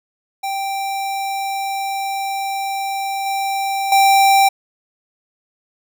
square tone with level steps, 784 Hz, G5, in tune, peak -21 / -19 / -10 dBFS, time 0.43-4.49 s, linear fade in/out 10 ms, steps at 3.26 / 3.92 s, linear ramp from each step 2 ms, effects none

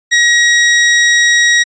sawtooth tone, 1900 Hz, A#6, 33 cents sharp, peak -3 dBFS, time 0.11-1.64 s, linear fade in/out 20 ms, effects resampled to 16000 Hz

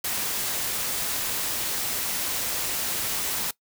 white noise, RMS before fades -28 dBFS, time 0.04-3.51 s, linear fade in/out 5 ms, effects noise-tail reverb RT60 0.1 s tail -20 dB re dry

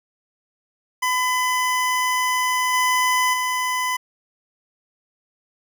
25% pulse tone with level steps, 1007 Hz, B5, 33 cents sharp, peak -15 / -13 / -17 dBFS, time 1.02-3.97 s, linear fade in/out 10 ms, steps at 2.73 / 3.33 s, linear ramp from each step 10 ms, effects none

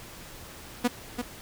sawtooth tone with echo, 243.8 Hz, B3, 22 cents flat, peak -17 dBFS, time 0.84-0.88 s, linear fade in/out 10 ms, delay 340 ms, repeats 1, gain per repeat -7 dB, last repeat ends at 1.22 s, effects pink hiss -45 dBFS RMS until 1.41 s

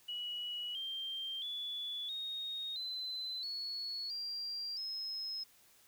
sine tone with pitch steps, 2924 / 3170 / 3437 / 3727 / 4041 / 4381 / 4750 / 5150 Hz, F#7 / G7 / A7 / A#7 / B7 / C#8 / D8 / E8, -21 / +19 / -41 / -1 / +39 / -21 / +19 / -41 cents, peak -38 dBFS, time 0.08-5.44 s, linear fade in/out 10 ms, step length 670 ms, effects white hiss -65 dBFS RMS until 5.87 s

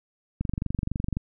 click train, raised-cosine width 5 ms, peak -15 dBFS, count 19, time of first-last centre 0.41-1.169 s, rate 23.7 Hz, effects none

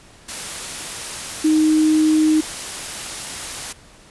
sine tone in noise, 311.1 Hz, D#4, in tune, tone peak -12 dBFS, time 1.44-2.41 s, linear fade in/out 10 ms, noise white, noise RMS -29 dBFS, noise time 0.28-3.73 s, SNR +14 dB, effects pink hiss -47 dBFS RMS until 4.1 s + resampled to 24000 Hz

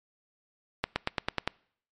accelerating click train, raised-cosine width 0.3 ms, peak -10 dBFS, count 7, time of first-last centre 0.84-1.476 s, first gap 120 ms, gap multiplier 0.95, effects noise-tail reverb RT60 0.6 s tail -25 dB re dry + MP3 48 kbps

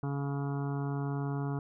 harmonic tone with a mistuned harmonic, 140.5 Hz, C#3, 24 cents sharp, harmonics 1 / 2 / 3 / 5 / 6 / 7 / 8 / 9 / 10, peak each -32 / -38 / -42 / -46 / -48 / -49 / -50 / -51 / -52 dBFS, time 0.03-1.59 s, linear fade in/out 2 ms, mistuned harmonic 10, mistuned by +17 cents, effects none

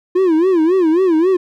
triangle tone with vibrato, 345.9 Hz, F4, 17 cents flat, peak -8 dBFS, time 0.15-1.37 s, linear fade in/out 10 ms, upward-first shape sine, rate 3.7 Hz, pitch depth 180 cents each way, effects none

